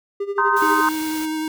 triangle tone with tremolo, 400.8 Hz, G4, 38 cents sharp, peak -18 dBFS, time 0.2-0.81 s, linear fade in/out 5 ms, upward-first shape sine, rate 12 Hz, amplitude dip 80%
sine chord, C minor seventh, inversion third, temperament equal with one note detuned, 932.3 / 1046.5 / 1244.5 / 1538.4 Hz, Bb5 / C6 / Eb6 / G6, 0 / 0 / 0 / -33 cents, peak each -21 / -20 / -22 / -21 dBFS, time 0.38-0.89 s, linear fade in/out 2 ms
white noise, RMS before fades -34 dBFS, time 0.56-1.26 s, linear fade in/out 10 ms
square tone with vibrato, 313 Hz, D#4, 10 cents sharp, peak -23 dBFS, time 0.62-1.48 s, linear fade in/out 2 ms, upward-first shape triangle, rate 10 Hz, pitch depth 16 cents each way
effects none

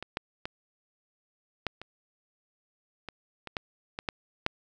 clicks, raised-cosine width 0.3 ms, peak -21 / -14 / -18 / -13 / -25 / -22 / -23 / -15 / -18 / -13 / -9 dBFS, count 11, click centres 0.026 / 0.171 / 0.455 / 1.667 / 1.816 / 3.087 / 3.473 / 3.568 / 3.989 / 4.088 / 4.464 s, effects none

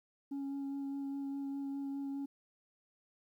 sine tone with vibrato, 277.1 Hz, C#4, 1 cent flat, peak -34 dBFS, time 0.31-2.26 s, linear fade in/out 10 ms, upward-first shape sine, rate 4.9 Hz, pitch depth 12 cents each way, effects tanh soft clip ceiling -36 dBFS + 12-bit

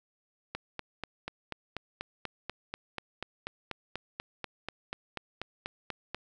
click train, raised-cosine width 0.3 ms, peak -19 dBFS, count 24, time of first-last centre 0.55-6.146 s, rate 4.11 Hz, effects none

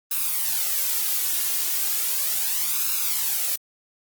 blue noise with flanger, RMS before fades -24 dBFS, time 0.11-3.56 s, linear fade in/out 5 ms, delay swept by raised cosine 0.76 to 2.86 ms, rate 0.36 Hz, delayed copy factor +0.6, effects Opus 32 kbps

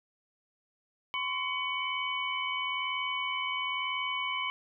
sine tone cluster, 1028 / 1109 / 2249 / 3008 Hz, C6 / C#6 / C#7 / F#7, -31 / 0 / +24 / +28 cents, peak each -36 / -39 / -34 / -36 dBFS, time 1.14-4.5 s, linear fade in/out 0 ms, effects none

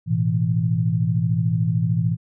sine chord, A suspended second, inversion none, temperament equal, 110 / 123.47 / 164.81 Hz, A2 / B2 / E3, 0 / 0 / 0 cents, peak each -22 / -23 / -21 dBFS, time 0.06-2.17 s, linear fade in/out 50 ms, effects none

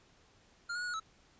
square tone with pitch steps, 1403 / 1446 / 1459 / 1444 / 1303 Hz, F6 / F#6 / F#6 / F#6 / E6, +8 / -40 / -25 / -43 / -20 cents, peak -36 dBFS, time 0.69-1 s, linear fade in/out 10 ms, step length 62 ms, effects pink hiss -65 dBFS RMS until 1.39 s + resampled to 16000 Hz

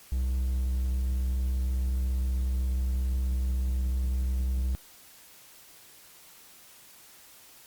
triangle tone, 63.9 Hz, C2, 40 cents flat, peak -23 dBFS, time 0.12-4.75 s, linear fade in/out 0 ms, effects white hiss -53 dBFS RMS until 7.66 s + Opus 48 kbps

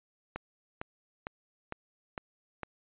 click train, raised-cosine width 0.5 ms, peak -21 dBFS, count 6, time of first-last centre 0.36-2.633 s, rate 2.2 Hz, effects resampled to 8000 Hz

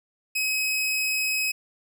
sawtooth tone, 2545 Hz, D#7, 39 cents sharp, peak -20 dBFS, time 0.35-1.52 s, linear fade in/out 10 ms, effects none

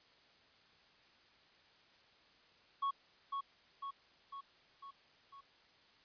triangle tone with echo, 1107 Hz, C#6, 3 cents flat, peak -31 dBFS, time 2.82-2.91 s, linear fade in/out 10 ms, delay 500 ms, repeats 5, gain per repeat -4 dB, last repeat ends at 5.41 s, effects white hiss -66 dBFS RMS until 6.04 s + resampled to 11025 Hz

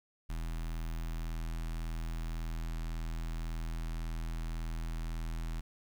square tone with notch filter, 40.91 Hz, E1, 12 cents flat, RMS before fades -37 dBFS, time 0.29-5.61 s, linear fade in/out 10 ms, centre 490 Hz, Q 1.1, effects 12-bit

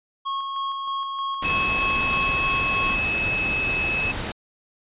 square tone with tremolo, 1092 Hz, C#6, 26 cents flat, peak -25 dBFS, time 0.25-2.96 s, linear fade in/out 20 ms, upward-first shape square, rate 3.2 Hz, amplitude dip 30%
pink noise, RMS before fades -29 dBFS, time 1.42-4.32 s, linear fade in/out 5 ms
sine tone, 2589 Hz, E7, 32 cents flat, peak -22 dBFS, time 1.44-4.12 s, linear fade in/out 10 ms
effects resampled to 8000 Hz

